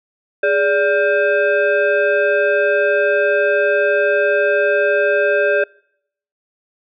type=tone with frequency modulation; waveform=sine; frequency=581 Hz; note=D5; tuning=19 cents flat; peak=-12 dBFS; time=0.43-5.64 s; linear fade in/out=5 ms; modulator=994 Hz; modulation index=1.2; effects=noise-tail reverb RT60 0.7 s tail -26 dB re dry